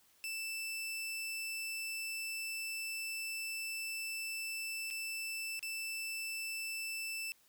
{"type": "tone with dropouts", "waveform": "sawtooth", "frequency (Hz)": 2650, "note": "E7", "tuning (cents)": 9, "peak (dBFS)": -35, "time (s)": [0.24, 7.32], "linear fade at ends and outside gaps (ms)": 0, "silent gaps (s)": [[4.903, 4.909], [5.593, 5.628]], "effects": ["white hiss -68 dBFS RMS until 7.48 s"]}